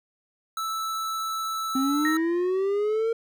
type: tone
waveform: square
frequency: 1316 Hz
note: E6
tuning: 3 cents flat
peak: -28 dBFS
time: 0.57-2.17 s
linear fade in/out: 2 ms
type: linear sweep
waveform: triangle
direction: up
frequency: 260 to 461 Hz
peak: -20 dBFS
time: 1.75-3.13 s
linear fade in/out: 5 ms
type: tone with exponential decay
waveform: sine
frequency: 1864.7 Hz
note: A#6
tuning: in tune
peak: -23 dBFS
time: 2.05-2.65 s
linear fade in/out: 1 ms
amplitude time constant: 130 ms
effects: none